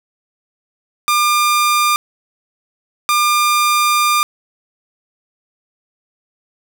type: tone bursts at uneven times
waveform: sawtooth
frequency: 1200 Hz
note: D6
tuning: 37 cents sharp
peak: -8 dBFS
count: 2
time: 1.08-1.96 / 3.09-4.23 s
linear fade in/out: 0 ms
effects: none